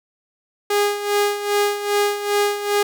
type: tone with tremolo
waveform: sawtooth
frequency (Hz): 410.1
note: G#4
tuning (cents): -22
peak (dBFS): -11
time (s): 0.7-2.83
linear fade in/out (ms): 5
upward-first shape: sine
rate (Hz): 2.5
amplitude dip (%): 70
effects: none